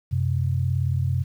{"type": "tone pair together", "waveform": "sine", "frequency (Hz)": [91.92, 130], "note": ["F#2", "C3"], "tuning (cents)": [-11, -11], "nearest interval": "tritone", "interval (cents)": 600, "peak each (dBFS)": -23, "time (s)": [0.11, 1.24], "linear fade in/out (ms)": 20, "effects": ["9-bit"]}